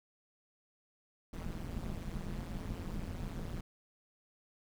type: noise with amplitude modulation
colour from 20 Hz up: brown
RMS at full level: -36 dBFS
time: 1.33-3.61 s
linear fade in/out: 5 ms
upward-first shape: sine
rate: 172 Hz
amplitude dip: 100%
effects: none